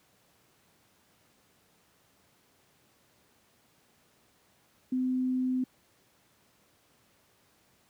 sine tone, 255.8 Hz, C4, 39 cents flat, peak -26 dBFS, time 4.92-5.64 s, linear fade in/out 5 ms, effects pink hiss -66 dBFS RMS until 7.89 s + high-pass 100 Hz 12 dB/octave

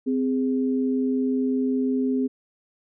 sine tone pair together, 258.4 / 412.9 Hz, C4 / G#4, -21 / -10 cents, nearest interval minor sixth, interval 811 cents, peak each -21 / -28 dBFS, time 0.06-2.28 s, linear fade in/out 20 ms, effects none

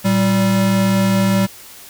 square tone pair together, 115.1 / 193.57 Hz, A#2 / G3, -22 / -22 cents, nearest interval major sixth, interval 900 cents, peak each -21 / -14 dBFS, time 0.04-1.47 s, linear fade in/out 20 ms, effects white hiss -39 dBFS RMS until 1.89 s

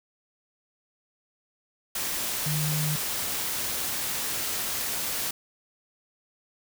sine tone in noise, 151.9 Hz, D#3, 41 cents flat, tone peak -26 dBFS, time 2.46-2.96 s, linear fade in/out 5 ms, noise white, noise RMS -30 dBFS, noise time 1.95-5.31 s, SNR +1 dB, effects none

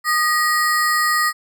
square ring-modulated tone, 1568 Hz, G6, in tune, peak -13 dBFS, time 0.04-1.33 s, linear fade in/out 50 ms, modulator 338 Hz, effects none

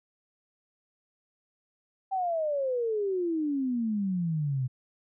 sine exponential sweep, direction down, 784 to 124.7 Hz, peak -26 dBFS, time 2.11-4.68 s, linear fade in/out 20 ms, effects none

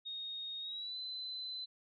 sine tone with pitch glide, 3722 to 4035 Hz, A#7 to B7, -3 to +36 cents, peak -40 dBFS, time 0.05-1.66 s, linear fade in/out 20 ms, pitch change +139 cents, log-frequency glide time 0.6-0.98 s, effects none

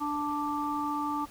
harmonic tone, 293.7 Hz, D4, in tune, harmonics 1 / 3 / 4, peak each -33 / -33 / -33 dBFS, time 0-1.26 s, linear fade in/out 20 ms, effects pink hiss -52 dBFS RMS until 1.3 s

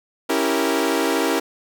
sawtooth chord, C# diminished seventh, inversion none, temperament equal, 277.2 / 329.6 / 392 / 466.2 Hz, C#4 / E4 / G4 / Bb4, 0 / 0 / 0 / 0 cents, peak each -20 / -19 / -21 / -20 dBFS, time 0.29-1.4 s, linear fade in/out 10 ms, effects none

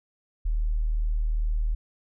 sine tone, 38.78 Hz, D#1, 5 cents flat, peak -22 dBFS, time 0.45-1.75 s, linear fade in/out 10 ms, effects none

